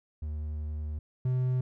triangle tone pair in turn, 75.9 / 127.43 Hz, D#2 / C3, -42 / -45 cents, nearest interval major sixth, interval 897 cents, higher second, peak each -30 / -23 dBFS, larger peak second, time 0.22-0.99 / 1.25-1.61 s, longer first, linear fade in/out 5 ms, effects none

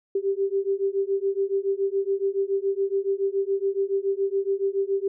sine beating tone pair, 389.1 / 396.2 Hz, G4 / G4, -13 / +18 cents, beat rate 7.1 Hz, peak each -25 dBFS, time 0.15-5.08 s, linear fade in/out 5 ms, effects none

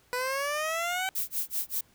15% pulse exponential sweep, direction up, 491 to 769 Hz, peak -22 dBFS, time 0.13-1.09 s, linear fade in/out 0 ms
violet noise with tremolo, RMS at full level -29 dBFS, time 1.15-1.81 s, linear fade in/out 5 ms, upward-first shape sine, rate 5.2 Hz, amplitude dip 100%
effects pink hiss -63 dBFS RMS until 1.94 s

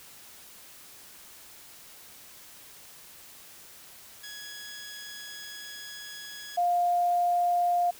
15% pulse / sine tone pair in turn, 1674 / 703.8 Hz, G#6 / F5, +13 / +13 cents, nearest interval octave + minor third, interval 1500 cents, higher first, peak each -34 / -22 dBFS, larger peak second, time 4.23-6.57 / 6.57-7.91 s, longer first, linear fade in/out 10 ms, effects white hiss -50 dBFS RMS until 7.99 s

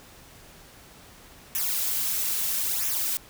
blue noise with flanger, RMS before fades -27 dBFS, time 1.55-3.17 s, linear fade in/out 0 ms, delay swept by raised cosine 0.22 to 5.92 ms, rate 0.76 Hz, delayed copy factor -0.75, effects pink hiss -50 dBFS RMS until 3.29 s

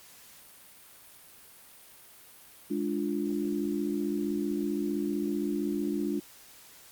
sine chord, D diminished, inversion second, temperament equal, 207.7 / 293.7 / 349.2 Hz, Ab3 / D4 / F4, 0 / 0 / 0 cents, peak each -33 / -31 / -33 dBFS, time 2.7-6.2 s, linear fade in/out 10 ms, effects white hiss -53 dBFS RMS until 6.91 s + Opus 48 kbps

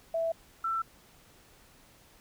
sine tone pair in turn, 659.3 / 1337 Hz, E5 / E6, 0 / +24 cents, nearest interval octave, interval 1224 cents, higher second, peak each -27 / -28 dBFS, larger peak first, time 0.14-0.32 / 0.64-0.82 s, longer neither, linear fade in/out 5 ms, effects pink hiss -59 dBFS RMS until 2.2 s

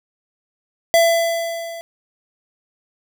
square tone with level ramp, 670 Hz, E5, 28 cents sharp, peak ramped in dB -10 to -31 dBFS, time 0.94-1.81 s, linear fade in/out 0 ms, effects none

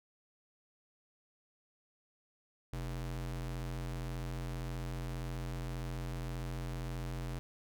square ring-modulated tone, 88.4 Hz, F2, 22 cents sharp, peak -35 dBFS, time 2.73-7.39 s, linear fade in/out 0 ms, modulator 40.9 Hz, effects none

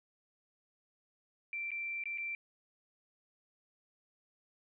sine tone with dropouts, 2349 Hz, D7, in tune, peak -36 dBFS, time 1.53-2.35 s, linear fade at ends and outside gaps 1 ms, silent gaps 1.706-1.716 / 2.038-2.056 / 2.176-2.182 s, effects none

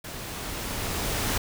pink noise with level ramp, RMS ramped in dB -38 to -26 dBFS, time 0.04-1.38 s, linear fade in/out 5 ms, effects none

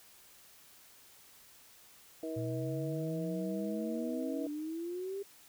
harmonic tone, 160.1 Hz, D#3, 50 cents sharp, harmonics 2 / 3 / 4, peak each -39 / -41 / -42 dBFS, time 2.23-4.47 s, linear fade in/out 2 ms
sine exponential sweep, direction up, 116.54 to 402.8 Hz, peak -36 dBFS, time 2.36-5.23 s, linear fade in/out 10 ms
effects white hiss -59 dBFS RMS until 5.48 s

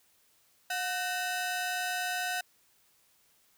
sawtooth ring-modulated tone, 1118 Hz, C#6, 14 cents sharp, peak -24 dBFS, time 0.7-2.41 s, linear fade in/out 5 ms, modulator 395 Hz, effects white hiss -67 dBFS RMS until 3.57 s

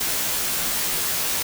white noise with comb filter, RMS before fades -24 dBFS, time 0-1.43 s, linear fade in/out 10 ms, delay 15 ms, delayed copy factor -0.9, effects none

